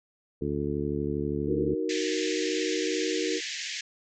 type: harmonic tone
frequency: 72.5 Hz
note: D2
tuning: 22 cents flat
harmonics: 1 / 2 / 3 / 4 / 5 / 6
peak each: -37 / -34 / -35 / -33 / -33 / -34 dBFS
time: 0.41-1.75 s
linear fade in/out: 10 ms
type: chord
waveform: sine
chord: D# minor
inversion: none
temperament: just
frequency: 311.1 / 373.4 / 466.7 Hz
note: D#4 / F#4 / A#4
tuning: 0 / +16 / +2 cents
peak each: -31 dBFS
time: 1.46-3.41 s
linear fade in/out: 50 ms
type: band-pass noise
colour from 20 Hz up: pink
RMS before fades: -35 dBFS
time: 1.89-3.81 s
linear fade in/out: 5 ms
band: 1700 to 7300 Hz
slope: 96 dB/octave
effects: none